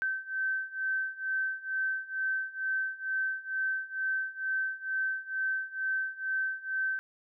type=beating tone pair; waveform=sine; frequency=1544 / 1546.2 Hz; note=G6 / G6; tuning=-27 / -24 cents; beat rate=2.2 Hz; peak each=-34 / -32 dBFS; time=0.02-6.99 s; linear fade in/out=0 ms; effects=none